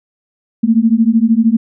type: beating tone pair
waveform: sine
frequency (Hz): 220 / 233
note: A3 / A#3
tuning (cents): 0 / -1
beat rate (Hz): 13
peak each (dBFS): -11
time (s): 0.63-1.57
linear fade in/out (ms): 10
effects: none

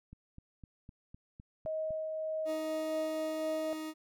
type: click train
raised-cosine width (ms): 5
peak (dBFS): -37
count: 8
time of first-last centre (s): 0.13-1.907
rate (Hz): 3.94
type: tone with tremolo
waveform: sine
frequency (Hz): 630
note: D#5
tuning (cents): +21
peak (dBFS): -32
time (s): 1.66-3.73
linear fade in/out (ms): 0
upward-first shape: triangle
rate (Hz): 1.7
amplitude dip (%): 30
type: tone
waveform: 40% pulse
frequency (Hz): 313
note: D#4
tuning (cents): +10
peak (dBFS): -37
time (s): 2.45-3.94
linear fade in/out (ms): 50
effects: none

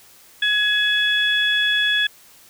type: tone cluster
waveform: sine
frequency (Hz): 1678 / 2569 / 3389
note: G#6 / E7 / G#7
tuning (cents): +17 / -45 / +34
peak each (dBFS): -18 / -27 / -19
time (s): 0.42-2.07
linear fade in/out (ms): 5
effects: tanh soft clip ceiling -8 dBFS + white hiss -49 dBFS RMS until 2.49 s

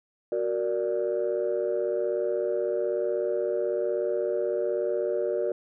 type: chord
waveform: sine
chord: Gb augmented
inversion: none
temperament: equal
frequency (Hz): 370 / 466.2 / 587.3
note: Gb4 / Bb4 / D5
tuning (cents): 0 / 0 / 0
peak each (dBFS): -28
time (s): 0.32-5.52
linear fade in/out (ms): 2
effects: tanh soft clip ceiling -18 dBFS

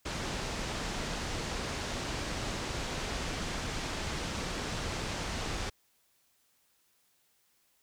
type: low-pass noise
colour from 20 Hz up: pink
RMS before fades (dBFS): -36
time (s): 0.05-5.7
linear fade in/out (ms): 10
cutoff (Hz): 7300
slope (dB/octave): 24
effects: white hiss -71 dBFS RMS until 7.82 s

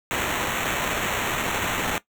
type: noise with sample-and-hold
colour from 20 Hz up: white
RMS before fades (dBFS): -26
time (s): 0.11-1.98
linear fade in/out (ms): 0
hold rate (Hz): 4900
effects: noise-tail reverb RT60 0.1 s tail -17 dB re dry

